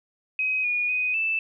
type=tone with pitch steps; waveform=sine; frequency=2528 / 2447 / 2497 / 2641 Hz; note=D#7 / D#7 / D#7 / E7; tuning=+27 / -29 / +6 / +3 cents; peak=-22 dBFS; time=0.39-1.39 s; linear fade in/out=2 ms; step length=250 ms; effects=none